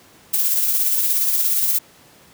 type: noise with tremolo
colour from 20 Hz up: violet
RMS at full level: -17 dBFS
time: 0.33-1.79 s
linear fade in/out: 10 ms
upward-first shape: sine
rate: 17 Hz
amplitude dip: 35%
effects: pink hiss -49 dBFS RMS until 2.33 s + high-pass 100 Hz 12 dB/octave